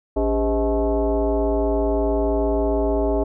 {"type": "tone with frequency modulation", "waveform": "sine", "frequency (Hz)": 175.9, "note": "F3", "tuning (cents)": 13, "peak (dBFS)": -17, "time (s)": [0.16, 3.24], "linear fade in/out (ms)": 10, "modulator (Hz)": 229, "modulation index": 2.4, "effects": []}